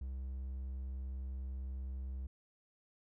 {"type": "tone", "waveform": "triangle", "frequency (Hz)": 65.41, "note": "C2", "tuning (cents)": 0, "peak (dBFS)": -37, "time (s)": [0.01, 2.27], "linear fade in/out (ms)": 5, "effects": []}